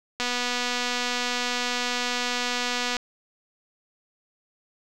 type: click train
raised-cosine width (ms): 0.2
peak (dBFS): -10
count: 679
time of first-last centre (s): 0.2-2.967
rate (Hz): 245
effects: none